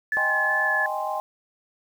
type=tone with vibrato; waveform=sine; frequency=1725 Hz; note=A6; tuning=35 cents flat; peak=-21 dBFS; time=0.12-0.86 s; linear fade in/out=2 ms; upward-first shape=square; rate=2.7 Hz; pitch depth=8 cents each way
type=chord; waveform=sine; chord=Ab major seventh; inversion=second; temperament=equal; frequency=622.3 / 784 / 830.6 / 1046.5 Hz; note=Eb5 / G5 / Ab5 / C6; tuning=0 / 0 / 0 / 0 cents; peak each=-31 / -30 / -31 / -31 dBFS; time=0.17-1.2 s; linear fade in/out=0 ms
effects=8-bit